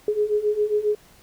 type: beating tone pair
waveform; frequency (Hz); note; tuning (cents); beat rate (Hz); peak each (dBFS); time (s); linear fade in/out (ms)
sine; 415.3 / 422.7; G#4 / G#4; 0 / +31; 7.4; -24 / -21; 0.08-0.95; 2
effects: pink hiss -53 dBFS RMS until 1.22 s